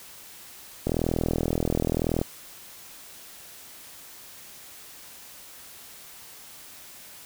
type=click train; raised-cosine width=2 ms; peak=-11 dBFS; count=56; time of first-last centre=0.87-2.215 s; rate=40.9 Hz; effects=white hiss -46 dBFS RMS until 7.25 s